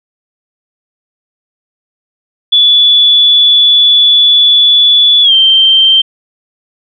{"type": "tone with pitch glide", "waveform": "sine", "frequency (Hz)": [3441, 3137], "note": ["A7", "G7"], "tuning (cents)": [-39, 1], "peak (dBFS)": -3, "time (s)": [2.52, 6.02], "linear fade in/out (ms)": 10, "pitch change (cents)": -160, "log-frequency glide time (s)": [5.22, 5.33], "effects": []}